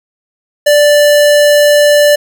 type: tone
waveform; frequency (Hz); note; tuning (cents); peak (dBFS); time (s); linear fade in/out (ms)
square; 587; D5; -1; -5; 0.66-2.16; 10
effects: none